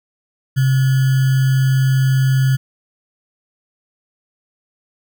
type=tone with sample-and-hold; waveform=sine; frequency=132.6 Hz; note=C3; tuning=23 cents sharp; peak=-11 dBFS; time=0.56-2.57 s; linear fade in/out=20 ms; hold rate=1575 Hz; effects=none